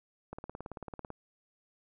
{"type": "click train", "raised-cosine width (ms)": 1, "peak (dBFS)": -27, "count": 15, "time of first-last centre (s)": [0.33, 1.103], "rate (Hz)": 18.1, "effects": []}